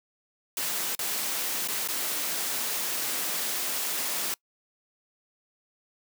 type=noise with dropouts; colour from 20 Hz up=white; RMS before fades=-30 dBFS; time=0.57-4.34 s; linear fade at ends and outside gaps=1 ms; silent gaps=0.951-0.991 / 1.675-1.685 / 1.876-1.886 s; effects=noise-tail reverb RT60 0.1 s tail -25 dB re dry + high-pass 200 Hz 12 dB/octave